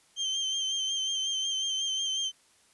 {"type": "tone with vibrato", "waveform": "35% pulse", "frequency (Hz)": 3136, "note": "G7", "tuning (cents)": 0, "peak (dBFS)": -26, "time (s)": [0.16, 2.32], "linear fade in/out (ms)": 50, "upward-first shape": "sine", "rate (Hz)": 5.5, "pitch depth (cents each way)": 34, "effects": ["white hiss -63 dBFS RMS until 2.73 s", "resampled to 24000 Hz"]}